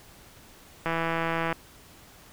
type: click train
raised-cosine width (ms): 0.5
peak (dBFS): -13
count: 111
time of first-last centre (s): 0.86-1.527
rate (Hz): 165
effects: pink hiss -52 dBFS RMS until 2.32 s